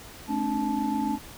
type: tone cluster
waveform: sine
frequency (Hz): 217.2 / 269.3 / 296.8 / 870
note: A3 / C#4 / D4 / A5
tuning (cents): -22 / -50 / +18 / -20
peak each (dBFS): -30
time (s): 0.27-1.19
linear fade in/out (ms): 50
effects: pink hiss -45 dBFS RMS until 1.37 s